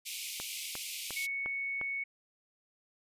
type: high-pass noise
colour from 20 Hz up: pink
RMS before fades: -40 dBFS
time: 0.05-1.27 s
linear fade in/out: 20 ms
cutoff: 2200 Hz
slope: 96 dB/octave
type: click train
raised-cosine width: 0.5 ms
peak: -26 dBFS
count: 5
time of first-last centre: 0.4-1.813 s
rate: 2.83 Hz
type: tone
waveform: sine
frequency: 2217 Hz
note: C#7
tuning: in tune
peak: -33 dBFS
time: 1.16-2.04 s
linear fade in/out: 10 ms
effects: resampled to 32000 Hz